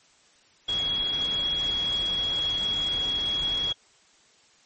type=tone in noise; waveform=sine; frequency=3322 Hz; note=G#7; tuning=in tune; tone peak=-24 dBFS; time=0.68-3.73 s; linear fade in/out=10 ms; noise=pink; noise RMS=-38 dBFS; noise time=0.68-3.73 s; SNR=+11 dB; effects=white hiss -59 dBFS RMS until 4.65 s + MP3 32 kbps